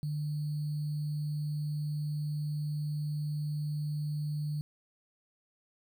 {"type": "tone with sample-and-hold", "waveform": "sine", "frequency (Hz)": 150, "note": "D3", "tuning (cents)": 37, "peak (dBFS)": -31, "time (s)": [0.03, 4.61], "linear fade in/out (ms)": 0, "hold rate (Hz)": 4410, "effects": []}